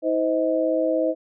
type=tone cluster; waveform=sine; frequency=320.4 / 516 / 633 Hz; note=E4 / C5 / D#5; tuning=-49 / -24 / +30 cents; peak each=-24 / -23 / -23 dBFS; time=0.02-1.15 s; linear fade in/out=50 ms; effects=none